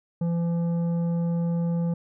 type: tone with tanh clipping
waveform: sine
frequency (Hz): 169.7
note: F3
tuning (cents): -49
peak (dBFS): -24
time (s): 0.21-1.94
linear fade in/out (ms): 5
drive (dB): 9
effects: none